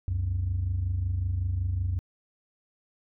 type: tone pair together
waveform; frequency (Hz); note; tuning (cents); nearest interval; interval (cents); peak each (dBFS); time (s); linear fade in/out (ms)
sine; 67.14 / 92.5; C2 / F#2; +45 / 0; tritone; 555; -30 / -25; 0.08-1.99; 0
effects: tanh soft clip ceiling -21 dBFS